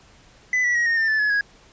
triangle tone with pitch steps, 2003 / 1949.4 / 1897.1 / 1846.3 / 1796.9 / 1748.8 / 1701.9 / 1656.3 Hz, B6 / B6 / A#6 / A#6 / A6 / A6 / G#6 / G#6, +24 / -23 / +30 / -17 / +36 / -11 / +42 / -5 cents, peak -16 dBFS, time 0.53-1.41 s, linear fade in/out 2 ms, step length 110 ms, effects pink hiss -52 dBFS RMS until 1.72 s + resampled to 16000 Hz

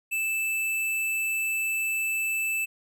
square tone, 2637 Hz, E7, in tune, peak -26 dBFS, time 0.11-2.66 s, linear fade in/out 20 ms, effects none

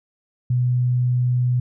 sine tone, 124.2 Hz, B2, 10 cents sharp, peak -16 dBFS, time 0.5-1.6 s, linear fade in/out 5 ms, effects none

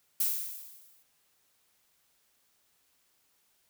violet noise with exponential decay, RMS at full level -26 dBFS, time 0.2-1.03 s, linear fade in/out 5 ms, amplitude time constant 180 ms, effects white hiss -71 dBFS RMS until 3.69 s

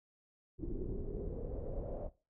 brown noise with low-pass filter sweep, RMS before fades -40 dBFS, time 0.58-2.1 s, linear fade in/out 50 ms, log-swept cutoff 330 to 620 Hz, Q 5.5, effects noise-tail reverb RT60 0.3 s tail -17 dB re dry

